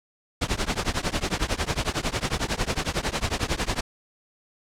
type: noise with tremolo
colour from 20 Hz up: pink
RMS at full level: -22 dBFS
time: 0.41-3.81 s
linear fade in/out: 10 ms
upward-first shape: triangle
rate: 11 Hz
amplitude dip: 100%
effects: low-pass 7000 Hz 12 dB/octave